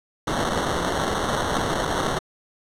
blue noise with sample-and-hold, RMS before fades -24 dBFS, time 0.27-2.19 s, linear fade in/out 5 ms, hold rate 2450 Hz, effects low-pass 9000 Hz 12 dB/octave

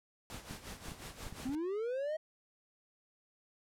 pink noise with tremolo, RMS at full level -45 dBFS, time 0.3-1.55 s, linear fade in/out 0 ms, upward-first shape sine, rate 5.6 Hz, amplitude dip 70%
clicks, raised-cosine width 5 ms, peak -34 dBFS, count 7, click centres 0.346 / 0.51 / 0.884 / 0.919 / 1.267 / 1.326 / 1.492 s
triangle linear sweep, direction up, 246.9 to 638 Hz, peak -32 dBFS, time 1.45-2.17 s, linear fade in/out 10 ms
effects low-pass 12000 Hz 12 dB/octave

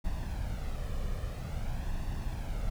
brown noise with flanger, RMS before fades -34 dBFS, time 0.04-2.7 s, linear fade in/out 10 ms, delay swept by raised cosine 1.1 to 1.7 ms, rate 0.49 Hz, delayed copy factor +0.55, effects none

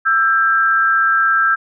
sine tone pair together, 1330.7 / 1594 Hz, E6 / G6, +16 / +28 cents, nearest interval minor third, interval 312 cents, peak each -14 dBFS, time 0.05-1.56 s, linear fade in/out 20 ms, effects none

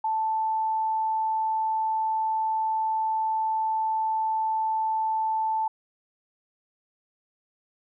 sine tone, 880 Hz, A5, in tune, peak -23 dBFS, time 0.04-5.68 s, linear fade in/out 5 ms, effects none

